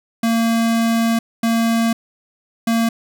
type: tone bursts at uneven times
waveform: square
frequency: 228.8 Hz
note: A#3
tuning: 32 cents flat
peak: -15 dBFS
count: 3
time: 0.23-1.19 / 1.43-1.93 / 2.67-2.89 s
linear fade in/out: 5 ms
effects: none